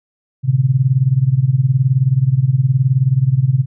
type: tone with tremolo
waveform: sine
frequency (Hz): 131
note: C3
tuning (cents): +2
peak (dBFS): -7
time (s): 0.43-3.66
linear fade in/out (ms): 50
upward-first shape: sine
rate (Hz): 19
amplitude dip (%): 85
effects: none